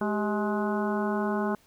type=harmonic tone with a mistuned harmonic; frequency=210.7 Hz; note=G#3; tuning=25 cents sharp; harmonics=1 / 2 / 3 / 4 / 5 / 6 / 7; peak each=-28 / -31 / -35 / -35 / -36 / -40 / -38 dBFS; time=0.01-1.55 s; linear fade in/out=2 ms; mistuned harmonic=2; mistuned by=-100 cents; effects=pink hiss -61 dBFS RMS until 1.66 s